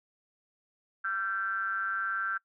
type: ring-modulated tone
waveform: triangle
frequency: 100.6 Hz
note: G2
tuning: 45 cents sharp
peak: -24 dBFS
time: 1.04-2.38 s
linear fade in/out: 10 ms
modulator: 1460 Hz
effects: noise-tail reverb RT60 0.1 s tail -23 dB re dry